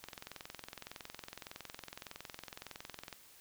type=click train; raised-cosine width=0.2 ms; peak=-27 dBFS; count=68; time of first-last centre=0.04-3.128 s; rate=21.7 Hz; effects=white hiss -60 dBFS RMS until 3.4 s